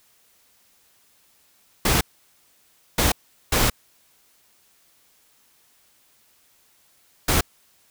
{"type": "noise bursts at uneven times", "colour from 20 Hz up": "pink", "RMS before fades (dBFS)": -19, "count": 4, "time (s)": [[1.85, 2.01], [2.98, 3.12], [3.52, 3.7], [7.28, 7.41]], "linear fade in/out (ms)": 5, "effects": ["white hiss -60 dBFS RMS until 7.9 s"]}